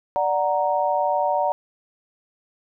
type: chord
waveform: sine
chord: D augmented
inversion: none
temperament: equal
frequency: 587.3 / 740 / 932.3 Hz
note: D5 / F#5 / A#5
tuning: 0 / 0 / 0 cents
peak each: -23 dBFS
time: 0.16-1.52 s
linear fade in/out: 0 ms
effects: none